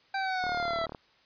25% pulse linear sweep, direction down, 784 to 656 Hz, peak -25 dBFS, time 0.14-0.86 s, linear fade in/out 5 ms
click train, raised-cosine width 1 ms, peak -25 dBFS, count 20, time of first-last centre 0.44-0.948 s, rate 37.4 Hz
effects white hiss -63 dBFS RMS until 1.25 s + resampled to 11025 Hz

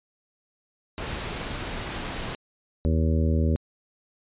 pink noise, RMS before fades -32 dBFS, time 0.98-2.35 s, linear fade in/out 0 ms
harmonic tone, 79.8 Hz, D#2, 44 cents sharp, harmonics 1 / 2 / 3 / 4 / 5 / 6 / 7, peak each -21 / -28 / -28 / -34 / -34 / -36 / -36 dBFS, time 2.85-3.56 s, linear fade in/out 0 ms
effects resampled to 8000 Hz

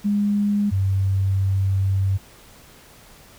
sine tone pair in turn, 204.9 / 96.7 Hz, G#3 / G2, -23 / -23 cents, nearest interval octave + minor second, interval 1300 cents, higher first, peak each -17 dBFS, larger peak neither, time 0.04-0.71 / 0.71-2.18 s, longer second, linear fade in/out 20 ms, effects pink hiss -48 dBFS RMS until 3.38 s

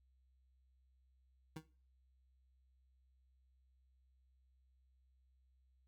25% pulse tone with exponential decay, 157.8 Hz, D#3, 25 cents sharp, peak -39 dBFS, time 1.56-1.66 s, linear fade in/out 5 ms, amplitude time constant 20 ms, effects noise-tail reverb RT60 0.4 s tail -18 dB re dry + added 64 Hz sine -70 dBFS peak until 5.87 s

